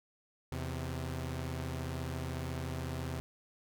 sawtooth tone pair together, 81.89 / 130 Hz, E2 / C3, -11 / -11 cents, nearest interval minor sixth, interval 800 cents, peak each -35 / -35 dBFS, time 0.52-3.2 s, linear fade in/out 0 ms, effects none

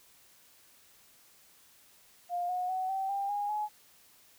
sine tone with pitch steps, 705 / 726.5 / 748.6 / 771.5 / 795 / 819.2 / 844.2 Hz, F5 / F#5 / F#5 / G5 / G5 / G#5 / G#5, +16 / -32 / +20 / -28 / +24 / -24 / +28 cents, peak -30 dBFS, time 2.29-3.69 s, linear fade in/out 50 ms, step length 200 ms, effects white hiss -61 dBFS RMS until 4.38 s

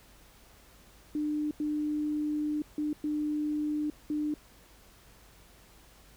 sine tone bursts at uneven times, 300 Hz, D4, 37 cents sharp, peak -28 dBFS, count 5, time 1.15-1.51 / 1.6-2.62 / 2.78-2.93 / 3.04-3.9 / 4.1-4.34 s, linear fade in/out 2 ms, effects added 50 Hz sine -60 dBFS peak until 6.16 s + pink hiss -58 dBFS RMS until 6.16 s

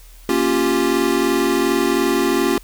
square chord, G half-diminished seventh, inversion first, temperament equal, 233.1 / 277.2 / 349.2 / 392 Hz, Bb3 / Db4 / F4 / G4, 0 / 0 / 0 / 0 cents, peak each -25 / -21 / -20 / -22 dBFS, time 0.29-2.58 s, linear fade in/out 2 ms, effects added 40 Hz sine -40 dBFS peak until 2.63 s + white hiss -49 dBFS RMS until 2.63 s

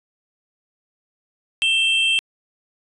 triangle tone pair together, 2671 / 3169 Hz, E7 / G7, +22 / +18 cents, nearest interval minor third, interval 296 cents, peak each -17 dBFS, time 1.62-2.19 s, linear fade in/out 0 ms, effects resampled to 24000 Hz

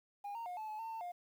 sine tone with pitch steps, 813 / 923 / 717 / 868 / 857 / 902 / 897 / 708 Hz, G#5 / A#5 / F5 / A5 / A5 / A5 / A5 / F5, -37 / -17 / +45 / -24 / -46 / +43 / +33 / +23 cents, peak -38 dBFS, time 0.24-1.12 s, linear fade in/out 10 ms, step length 110 ms, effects tanh soft clip ceiling -40 dBFS + 11-bit

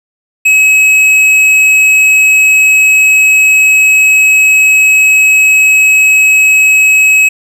sine tone with tanh clipping, 2561 Hz, D#7, 49 cents sharp, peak -5 dBFS, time 0.45-7.29 s, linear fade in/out 10 ms, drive 10 dB, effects none

